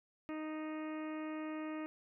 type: harmonic tone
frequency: 310.4 Hz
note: D#4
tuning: 4 cents flat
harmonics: 1 / 2 / 3 / 4 / 5 / 6 / 7 / 8 / 9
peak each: -40 / -48 / -54 / -51 / -61 / -55 / -58 / -58 / -63 dBFS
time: 0.29-1.86 s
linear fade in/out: 0 ms
effects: none